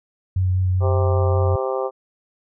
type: tone with vibrato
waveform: sine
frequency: 92.5 Hz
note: F#2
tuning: in tune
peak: -16 dBFS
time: 0.36-1.56 s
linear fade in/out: 5 ms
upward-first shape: sine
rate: 5.1 Hz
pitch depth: 14 cents each way
type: harmonic tone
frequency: 131 Hz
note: C3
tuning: 2 cents sharp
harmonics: 3 / 4 / 5 / 6 / 7 / 8 / 9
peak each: -25 / -24 / -31 / -30 / -35 / -35 / -32 dBFS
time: 0.8-1.91 s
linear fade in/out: 50 ms
effects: none